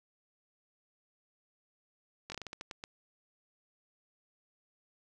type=slowing click train; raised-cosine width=0.2 ms; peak=-24 dBFS; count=10; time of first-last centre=2.3-2.839 s; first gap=20 ms; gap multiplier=1.26; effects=none